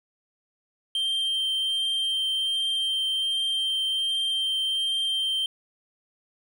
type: tone with vibrato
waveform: triangle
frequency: 3148 Hz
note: G7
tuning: 7 cents sharp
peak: -22 dBFS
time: 0.95-5.46 s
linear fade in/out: 2 ms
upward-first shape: triangle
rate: 1.3 Hz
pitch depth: 9 cents each way
effects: none